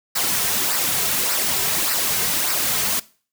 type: noise with flanger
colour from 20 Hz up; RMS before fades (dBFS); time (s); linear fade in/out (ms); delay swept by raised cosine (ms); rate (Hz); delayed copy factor
white; -21; 0.15-3; 10; 0.29 to 3.59; 1.7; -0.55
effects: noise-tail reverb RT60 0.4 s tail -20 dB re dry